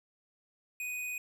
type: tone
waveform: square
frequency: 2489 Hz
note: D#7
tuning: in tune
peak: -36 dBFS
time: 0.8-1.18 s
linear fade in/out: 2 ms
effects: none